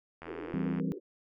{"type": "click train", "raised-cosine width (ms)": 0.5, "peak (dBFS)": -29, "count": 49, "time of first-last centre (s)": [0.22, 0.798], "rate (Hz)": 83}
{"type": "band-pass noise", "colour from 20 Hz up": "white", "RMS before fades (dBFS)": -42, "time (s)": [0.26, 1], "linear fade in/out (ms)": 20, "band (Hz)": [270, 490], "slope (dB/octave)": 96}
{"type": "chord", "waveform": "sine", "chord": "C major", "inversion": "first", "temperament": "equal with one note detuned", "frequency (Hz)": [166.54, 196, 261.6], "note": ["E3", "G3", "C4"], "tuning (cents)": [18, 0, 0], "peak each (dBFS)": -34, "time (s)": [0.54, 0.92], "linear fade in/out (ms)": 0}
{"effects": []}